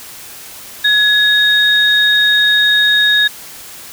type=tone pair together; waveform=sine; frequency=1684 / 3732 Hz; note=G#6 / A#7; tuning=+24 / +1 cents; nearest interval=octave + major second; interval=1377 cents; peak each=-11 dBFS; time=0.84-3.28 s; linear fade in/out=10 ms; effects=white hiss -33 dBFS RMS until 3.92 s